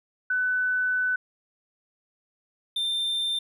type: tone pair in turn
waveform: sine / triangle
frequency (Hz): 1500 / 3586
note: F#6 / A7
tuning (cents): +23 / +32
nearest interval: octave + minor third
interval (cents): 1509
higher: second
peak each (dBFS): -22 / -23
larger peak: first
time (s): 0.3-1.16 / 2.76-3.39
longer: first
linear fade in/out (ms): 5
effects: none